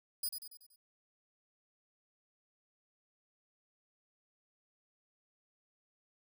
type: tone with echo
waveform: 5% pulse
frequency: 4947 Hz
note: D#8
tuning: 11 cents flat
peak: -27 dBFS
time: 0.23-0.29 s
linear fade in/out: 5 ms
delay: 94 ms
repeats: 5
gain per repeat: -6 dB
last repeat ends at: 0.76 s
effects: none